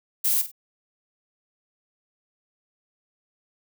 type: noise with echo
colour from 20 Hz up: violet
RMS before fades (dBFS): -22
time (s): 0.24-0.42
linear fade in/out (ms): 10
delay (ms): 48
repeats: 2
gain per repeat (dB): -11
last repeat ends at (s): 0.516
effects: none